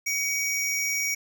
square tone pair together, 2257 / 5687 Hz, C#7 / F8, +31 / +31 cents, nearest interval octave + major third, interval 1600 cents, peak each -27 / -30 dBFS, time 0.06-1.15 s, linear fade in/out 10 ms, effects none

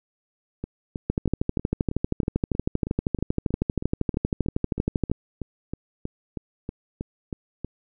two click trains, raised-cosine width 3 ms, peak -17 / -9 dBFS, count 23 / 52, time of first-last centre 0.64-7.646 / 1.1-5.116 s, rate 3.14 / 12.7 Hz, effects none

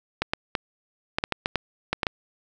clicks, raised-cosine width 0.3 ms, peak -7 dBFS, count 11, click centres 0.22 / 0.335 / 0.552 / 1.185 / 1.239 / 1.323 / 1.459 / 1.557 / 1.93 / 2.032 / 2.068 s, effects none

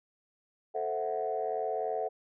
sine chord, F# half-diminished seventh, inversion first, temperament equal, 440 / 523.3 / 659.3 / 740 Hz, A4 / C5 / E5 / F#5, 0 / 0 / 0 / 0 cents, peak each -34 / -38 / -35 / -34 dBFS, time 0.74-2.09 s, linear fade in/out 20 ms, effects tanh soft clip ceiling -21 dBFS

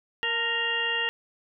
harmonic tone with a mistuned harmonic, 466.2 Hz, A#4, in tune, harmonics 1 / 2 / 3 / 4 / 6 / 7, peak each -36 / -36 / -38 / -28 / -28 / -38 dBFS, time 0.23-1.09 s, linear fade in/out 0 ms, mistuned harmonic 2, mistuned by -50 cents, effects none

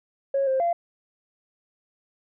sine tone with pitch steps, 549 / 528 / 687 Hz, C#5 / C5 / F5, -17 / +16 / -29 cents, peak -19 dBFS, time 0.34-0.73 s, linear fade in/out 5 ms, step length 130 ms, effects tanh soft clip ceiling -16 dBFS

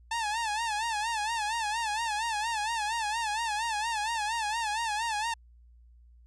sawtooth tone with vibrato, 880 Hz, A5, in tune, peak -25 dBFS, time 0.11-5.34 s, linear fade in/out 5 ms, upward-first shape sine, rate 4.3 Hz, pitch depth 110 cents each way, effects added 59 Hz sine -53 dBFS peak until 6.26 s + resampled to 22050 Hz

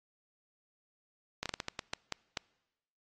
slowing click train, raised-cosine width 0.2 ms, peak -17 dBFS, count 10, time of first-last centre 1.43-2.372 s, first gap 27 ms, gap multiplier 1.32, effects noise-tail reverb RT60 1.0 s tail -25 dB re dry + AAC 32 kbps

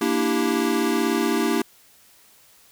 square chord, E half-diminished seventh, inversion second, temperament equal, 233.1 / 293.7 / 329.6 / 392 Hz, Bb3 / D4 / E4 / G4, 0 / 0 / 0 / 0 cents, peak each -26 dBFS, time 0.01-1.62 s, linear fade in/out 5 ms, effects white hiss -54 dBFS RMS until 2.71 s

